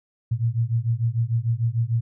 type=beating tone pair; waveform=sine; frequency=112.7 / 119.4 Hz; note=A2 / A#2; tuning=+42 / +42 cents; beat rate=6.7 Hz; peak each=-23 dBFS; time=0.31-2.01 s; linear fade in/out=10 ms; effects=none